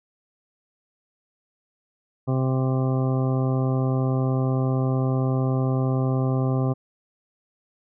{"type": "harmonic tone", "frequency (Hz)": 130.81, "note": "C3", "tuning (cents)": 0, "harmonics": [1, 2, 3, 4, 5, 6, 8, 9], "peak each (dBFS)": [-21, -27, -31, -33, -35, -37, -39, -40], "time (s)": [2.27, 6.74], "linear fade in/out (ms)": 20, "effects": []}